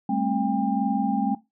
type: tone cluster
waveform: sine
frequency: 201.2 / 223.1 / 267.1 / 799 Hz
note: G3 / A3 / C4 / G5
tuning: +45 / +24 / +36 / +33 cents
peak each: -27 dBFS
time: 0.09-1.35 s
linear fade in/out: 5 ms
effects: noise-tail reverb RT60 0.2 s tail -17 dB re dry